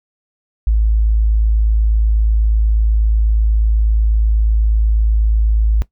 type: tone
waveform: sine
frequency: 54.1 Hz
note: A1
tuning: 29 cents flat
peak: -10 dBFS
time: 0.67-5.82 s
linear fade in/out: 0 ms
effects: noise-tail reverb RT60 0.1 s tail -17 dB re dry